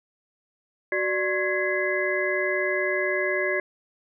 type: tone cluster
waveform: sine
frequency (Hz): 372.7 / 591 / 1079 / 1671 / 2039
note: F#4 / D5 / C#6 / G#6 / C7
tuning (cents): +13 / +11 / -47 / +10 / -45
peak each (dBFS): -28 / -28 / -37 / -28 / -28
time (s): 0.92-3.6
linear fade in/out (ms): 2
effects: none